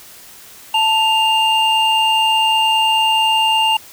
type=tone pair together; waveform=triangle; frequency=885 / 2804 Hz; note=A5 / F7; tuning=+10 / +6 cents; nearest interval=octave + minor sixth; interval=1996 cents; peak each=-13 dBFS; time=0.74-3.77 s; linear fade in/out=5 ms; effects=white hiss -40 dBFS RMS until 3.92 s